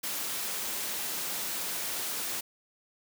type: high-pass noise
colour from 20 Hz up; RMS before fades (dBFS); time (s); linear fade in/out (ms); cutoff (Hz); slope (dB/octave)
white; -34; 0.03-2.41; 10; 150; 12
effects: none